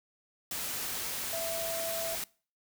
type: tone in noise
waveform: sine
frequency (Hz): 663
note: E5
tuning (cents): +10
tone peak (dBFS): -34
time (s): 1.33-2.15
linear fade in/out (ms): 2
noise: white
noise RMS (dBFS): -36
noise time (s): 0.51-2.24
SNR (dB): -1
effects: noise-tail reverb RT60 0.4 s tail -23 dB re dry